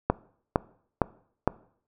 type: click train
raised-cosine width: 1 ms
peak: -6 dBFS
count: 4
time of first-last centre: 0.1-1.476 s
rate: 2.18 Hz
effects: noise-tail reverb RT60 0.6 s tail -21 dB re dry